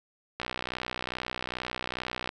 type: click train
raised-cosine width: 0.3 ms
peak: -16 dBFS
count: 119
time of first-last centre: 0.4-2.291 s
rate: 62.4 Hz
effects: none